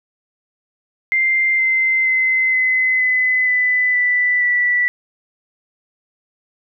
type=tone with pitch steps; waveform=sine; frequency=2093 / 2074 / 2055 / 2036 / 2017 / 1998.5 / 1980.1 / 1961.9 Hz; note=C7 / C7 / C7 / C7 / B6 / B6 / B6 / B6; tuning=0 / -16 / -32 / -48 / +36 / +20 / +4 / -12 cents; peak=-13 dBFS; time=1.12-4.88 s; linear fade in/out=0 ms; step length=470 ms; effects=none